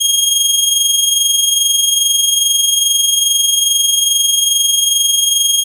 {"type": "tone with amplitude modulation", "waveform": "20% pulse", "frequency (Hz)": 3255, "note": "G#7", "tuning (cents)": -36, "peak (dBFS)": -3, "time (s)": [0, 5.64], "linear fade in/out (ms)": 20, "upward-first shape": "sine", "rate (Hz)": 22.4, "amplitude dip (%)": 50, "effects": []}